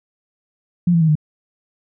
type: tone with pitch steps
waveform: sine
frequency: 175 / 167.1 / 159.55 / 152.35 Hz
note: F3 / E3 / D#3 / D#3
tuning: +4 / +24 / +44 / -36 cents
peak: -11 dBFS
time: 0.87-1.154 s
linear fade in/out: 5 ms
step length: 71 ms
effects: none